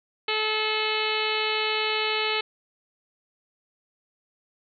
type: harmonic tone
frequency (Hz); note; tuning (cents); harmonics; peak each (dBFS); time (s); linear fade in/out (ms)
432.7; A4; -29; 1 / 2 / 3 / 4 / 5 / 6 / 7 / 8 / 9 / 10; -30 / -33 / -33 / -37 / -31 / -31 / -31 / -37 / -34 / -35; 0.28-2.41; 5
effects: none